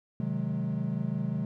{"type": "chord", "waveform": "triangle", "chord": "Ab dominant seventh", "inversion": "first", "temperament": "equal with one note detuned", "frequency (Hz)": [130.81, 155.56, 185, 210.9], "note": ["C3", "Eb3", "Gb3", "Ab3"], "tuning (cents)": [0, 0, 0, 27], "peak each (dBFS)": -32, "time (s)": [0.2, 1.45], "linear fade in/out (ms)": 2, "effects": []}